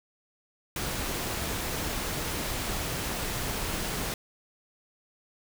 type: noise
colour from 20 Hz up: pink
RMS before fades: -32 dBFS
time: 0.76-4.14 s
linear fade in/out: 2 ms
effects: none